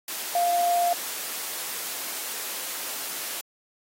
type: tone in noise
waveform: sine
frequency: 698.5 Hz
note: F5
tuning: in tune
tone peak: -20 dBFS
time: 0.35-0.93 s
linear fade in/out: 2 ms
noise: white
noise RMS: -33 dBFS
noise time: 0.08-3.41 s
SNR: +10 dB
effects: high-pass 300 Hz 12 dB/octave + AAC 48 kbps